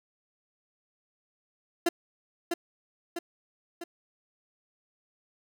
30% pulse tone with echo, 343.1 Hz, F4, 31 cents flat, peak -19 dBFS, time 1.86-1.89 s, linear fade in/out 5 ms, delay 650 ms, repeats 3, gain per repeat -5 dB, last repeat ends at 3.84 s, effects none

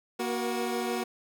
25% pulse tone cluster, 236.2 / 370.8 / 479.1 Hz, A#3 / F#4 / A#4, +23 / +4 / +47 cents, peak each -29 / -28 / -34 dBFS, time 0.19-1.04 s, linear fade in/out 10 ms, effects none

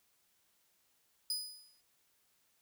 sawtooth tone with exponential decay, 4978 Hz, D#8, in tune, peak -29 dBFS, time 1.3-1.81 s, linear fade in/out 2 ms, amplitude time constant 110 ms, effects white hiss -74 dBFS RMS until 2.61 s

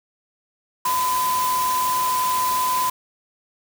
sine tone in noise, 1010 Hz, B5, 39 cents sharp, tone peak -19 dBFS, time 0.85-2.9 s, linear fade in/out 5 ms, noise white, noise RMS -28 dBFS, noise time 0.85-2.9 s, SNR +6 dB, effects none

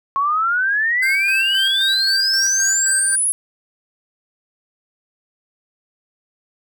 sine exponential sweep, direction up, 1087 to 10800 Hz, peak -15 dBFS, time 0.16-3.32 s, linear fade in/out 0 ms
square tone with tremolo, 1572 Hz, G6, 4 cents sharp, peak -20 dBFS, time 1.02-3.16 s, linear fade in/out 10 ms, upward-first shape square, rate 3.8 Hz, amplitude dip 40%
effects none

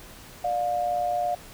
sine tone pair together, 593.3 / 710 Hz, D5 / F5, +18 / +28 cents, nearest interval minor third, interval 310 cents, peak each -30 / -24 dBFS, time 0.44-1.35 s, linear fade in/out 5 ms, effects pink hiss -46 dBFS RMS until 1.53 s

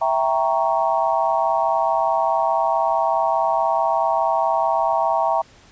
sine chord, E diminished seventh, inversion none, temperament equal, 659.3 / 784 / 932.3 / 1108.7 Hz, E5 / G5 / Bb5 / Db6, 0 / 0 / 0 / 0 cents, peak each -21 / -22 / -21 / -26 dBFS, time 0.01-5.42 s, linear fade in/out 10 ms, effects pink hiss -50 dBFS RMS until 5.71 s + resampled to 16000 Hz

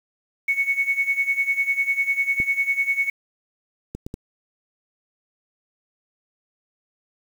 sine tone with tremolo, 2217 Hz, C#7, in tune, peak -16 dBFS, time 0.48-3.1 s, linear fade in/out 5 ms, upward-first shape sine, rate 10 Hz, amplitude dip 80%
clicks, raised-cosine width 3 ms, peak -18 dBFS, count 4, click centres 2.401 / 3.95 / 4.065 / 4.141 s
effects 7-bit

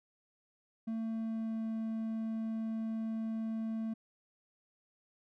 triangle tone with pitch glide, 224.4 to 222.8 Hz, A3 to A3, +34 to +22 cents, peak -32 dBFS, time 0.87-3.94 s, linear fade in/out 10 ms, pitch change -12 cents, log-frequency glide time 1.02-1.69 s, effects none

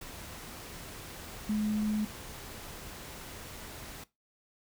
sine tone in noise, 212.4 Hz, G#3, 39 cents sharp, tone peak -27 dBFS, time 1.49-2.05 s, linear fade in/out 5 ms, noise pink, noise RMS -45 dBFS, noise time 0.01-4.04 s, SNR +15 dB, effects noise-tail reverb RT60 0.2 s tail -18 dB re dry

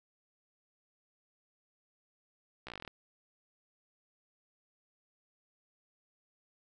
slowing click train, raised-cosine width 0.3 ms, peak -27 dBFS, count 11, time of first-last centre 2.67-2.877 s, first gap 15 ms, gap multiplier 1.07, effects none

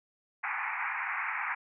white band-pass noise, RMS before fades -34 dBFS, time 0.43-1.55 s, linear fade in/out 10 ms, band 780 to 2400 Hz, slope 96 dB/octave, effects none

